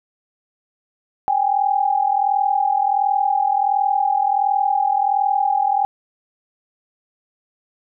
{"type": "tone pair together", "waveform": "sine", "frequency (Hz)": [784, 825.4], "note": ["G5", "G#5"], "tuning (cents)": [0, -11], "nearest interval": "minor second", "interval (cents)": 89, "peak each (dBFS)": -18, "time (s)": [1.28, 5.85], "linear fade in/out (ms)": 0, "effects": []}